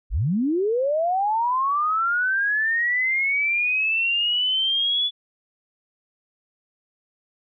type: linear sweep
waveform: sine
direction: up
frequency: 32.7 to 3450 Hz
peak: -19 dBFS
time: 0.1-5.11 s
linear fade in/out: 50 ms
effects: none